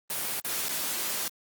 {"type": "noise with dropouts", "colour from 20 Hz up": "white", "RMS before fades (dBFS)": -31, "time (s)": [0.1, 1.28], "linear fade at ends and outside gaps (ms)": 1, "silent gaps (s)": [[0.4, 0.447], [0.685, 0.692]], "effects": ["high-pass 150 Hz 12 dB/octave", "Opus 24 kbps"]}